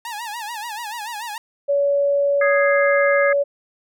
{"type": "tone with vibrato", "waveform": "sawtooth", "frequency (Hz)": 891, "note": "A5", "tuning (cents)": 22, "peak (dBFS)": -24, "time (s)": [0.05, 1.38], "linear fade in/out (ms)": 2, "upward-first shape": "sine", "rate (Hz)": 6.9, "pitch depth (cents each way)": 140}
{"type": "tone", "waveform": "sine", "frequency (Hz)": 566, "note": "C#5", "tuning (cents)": 36, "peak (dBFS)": -15, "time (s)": [1.68, 3.44], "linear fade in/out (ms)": 20}
{"type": "chord", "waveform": "sine", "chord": "Ab major", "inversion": "second", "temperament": "equal", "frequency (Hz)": [1244.5, 1661.2, 2093], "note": ["Eb6", "Ab6", "C7"], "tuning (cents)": [0, 0, 0], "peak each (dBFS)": [-24, -21, -23], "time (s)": [2.41, 3.33], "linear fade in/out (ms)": 5}
{"effects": []}